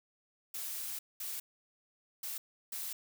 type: noise bursts at uneven times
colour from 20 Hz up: blue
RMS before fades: -40 dBFS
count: 4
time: 0.54-0.99 / 1.2-1.4 / 2.23-2.38 / 2.72-2.93 s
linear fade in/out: 5 ms
effects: none